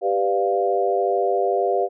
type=chord; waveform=sine; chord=G dominant seventh; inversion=none; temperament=equal; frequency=392 / 493.9 / 587.3 / 698.5 Hz; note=G4 / B4 / D5 / F5; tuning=0 / 0 / 0 / 0 cents; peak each=-22 / -24 / -26 / -22 dBFS; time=0.01-1.89 s; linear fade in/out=50 ms; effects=none